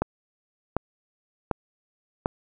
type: click train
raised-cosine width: 1 ms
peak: -9 dBFS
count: 4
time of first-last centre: 0.02-2.259 s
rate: 1.34 Hz
effects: none